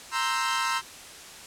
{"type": "chord", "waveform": "sawtooth", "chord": "C dominant seventh", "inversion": "third", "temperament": "equal", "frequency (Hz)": [932.3, 1046.5, 1318.5, 1568], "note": ["Bb5", "C6", "E6", "G6"], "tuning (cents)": [0, 0, 0, 0], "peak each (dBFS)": [-27, -26, -26, -29], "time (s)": [0.11, 0.82], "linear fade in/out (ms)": 50, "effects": ["white hiss -44 dBFS RMS until 1.46 s", "low-pass 9000 Hz 12 dB/octave"]}